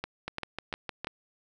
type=two click trains; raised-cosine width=0.3 ms; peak=-17 / -18 dBFS; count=4 / 6; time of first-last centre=0.04-1.071 / 0.28-1.046 s; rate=2.91 / 6.53 Hz; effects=none